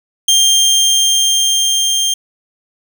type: tone with level ramp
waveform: 25% pulse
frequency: 3184 Hz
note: G7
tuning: 26 cents sharp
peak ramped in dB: -4 to -9 dBFS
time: 0.28-2.14 s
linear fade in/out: 5 ms
effects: none